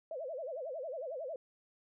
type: tone with vibrato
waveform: sine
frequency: 578 Hz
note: D5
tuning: 28 cents flat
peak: -38 dBFS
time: 0.11-1.36 s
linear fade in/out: 2 ms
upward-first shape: sine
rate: 11 Hz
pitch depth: 260 cents each way
effects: none